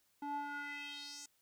square tone with band-pass filter sweep, 287.9 Hz, D4, 34 cents flat, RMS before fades -44 dBFS, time 0.22-1.26 s, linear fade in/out 5 ms, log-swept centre 640 to 7100 Hz, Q 3.5, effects white hiss -75 dBFS RMS until 1.41 s

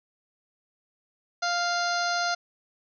harmonic tone, 698.5 Hz, F5, in tune, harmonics 1 / 2 / 3 / 4 / 5 / 6 / 7 / 8 / 9, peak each -28 / -28 / -40 / -43 / -41 / -34 / -36 / -43 / -39 dBFS, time 1.42-2.35 s, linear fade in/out 10 ms, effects none

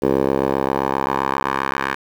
10% pulse tone with band-pass filter sweep, 67.6 Hz, C#2, 43 cents flat, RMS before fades -20 dBFS, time 0.02-1.95 s, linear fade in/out 10 ms, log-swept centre 460 to 1500 Hz, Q 1.9, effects 7-bit

